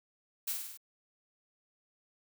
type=noise with echo; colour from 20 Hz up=blue; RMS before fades=-34 dBFS; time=0.47-0.53 s; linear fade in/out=10 ms; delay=49 ms; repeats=5; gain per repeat=-3 dB; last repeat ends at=0.775 s; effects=none